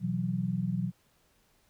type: chord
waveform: sine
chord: B suspended fourth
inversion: none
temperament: equal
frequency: 123.47 / 164.81 / 185 Hz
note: B2 / E3 / F#3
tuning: 0 / 0 / 0 cents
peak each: -34 / -33 / -31 dBFS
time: 0-0.92 s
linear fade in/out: 50 ms
effects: pink hiss -68 dBFS RMS until 1.69 s